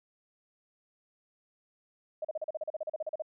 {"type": "tone bursts", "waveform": "sine", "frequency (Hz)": 622.3, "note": "D#5", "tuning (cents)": 0, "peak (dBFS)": -31, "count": 16, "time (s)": [2.22, 3.222], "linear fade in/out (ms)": 5, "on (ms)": 27, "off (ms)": 38, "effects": []}